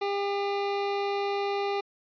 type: tone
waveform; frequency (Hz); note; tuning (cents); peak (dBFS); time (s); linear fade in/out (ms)
25% pulse; 401.3; G4; +41; -23; 0.01-1.81; 10
effects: resampled to 11025 Hz